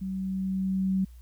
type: tone with level ramp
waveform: sine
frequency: 190 Hz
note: F#3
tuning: 46 cents sharp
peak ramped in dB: -30 to -22 dBFS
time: 0.01-1.05 s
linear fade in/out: 10 ms
effects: added 60 Hz sine -45 dBFS peak until 1.21 s + white hiss -65 dBFS RMS until 1.21 s